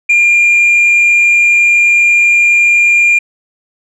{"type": "tone with frequency modulation", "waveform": "sine", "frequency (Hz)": 2403, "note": "D7", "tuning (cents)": 39, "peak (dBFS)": -3, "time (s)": [0.09, 3.19], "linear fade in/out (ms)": 10, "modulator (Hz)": 52.1, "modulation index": 0.44, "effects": ["tanh soft clip ceiling -4 dBFS"]}